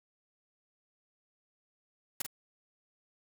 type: noise with echo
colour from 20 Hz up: white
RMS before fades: -33 dBFS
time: 2.2-2.22 s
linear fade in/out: 5 ms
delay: 45 ms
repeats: 1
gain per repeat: -6 dB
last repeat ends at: 2.265 s
effects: none